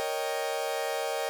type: chord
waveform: 40% pulse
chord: Eb dominant seventh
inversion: second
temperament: equal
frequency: 466.2 / 554.4 / 622.3 / 784 Hz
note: Bb4 / Db5 / Eb5 / G5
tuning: 0 / 0 / 0 / 0 cents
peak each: -34 dBFS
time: 0-1.29 s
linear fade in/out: 0 ms
effects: none